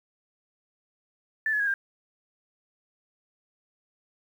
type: tone with pitch steps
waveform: sine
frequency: 1760 / 1703 / 1647.8 / 1594.5 Hz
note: A6 / G#6 / G#6 / G6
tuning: 0 / +43 / -14 / +29 cents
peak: -23 dBFS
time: 1.46-1.74 s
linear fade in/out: 2 ms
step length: 70 ms
effects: 9-bit